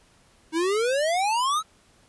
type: exponential sweep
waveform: square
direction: up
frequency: 311.1 to 1324 Hz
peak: -22 dBFS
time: 0.52-1.63 s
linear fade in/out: 50 ms
effects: pink hiss -59 dBFS RMS until 2.08 s + resampled to 24000 Hz